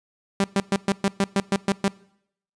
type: tone bursts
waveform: sawtooth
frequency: 196.9 Hz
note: G3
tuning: 8 cents sharp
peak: -14 dBFS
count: 10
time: 0.4-1.88 s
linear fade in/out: 2 ms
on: 40 ms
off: 120 ms
effects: noise-tail reverb RT60 0.7 s tail -22 dB re dry + resampled to 22050 Hz